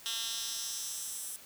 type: tone with high-pass filter sweep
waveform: 10% pulse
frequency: 228.1 Hz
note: A#3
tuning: 37 cents flat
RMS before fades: -38 dBFS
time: 0.06-1.36 s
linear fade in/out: 0 ms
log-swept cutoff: 3400 to 9400 Hz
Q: 1.7
effects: white hiss -53 dBFS RMS until 1.45 s